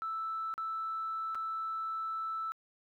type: tone with dropouts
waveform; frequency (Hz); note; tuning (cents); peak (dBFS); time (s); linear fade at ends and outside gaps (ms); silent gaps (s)
sine; 1318.5; E6; 0; -33; 0.02-2.52; 0; 0.54-0.579 / 1.347-1.353
effects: tanh soft clip ceiling -29 dBFS + 12-bit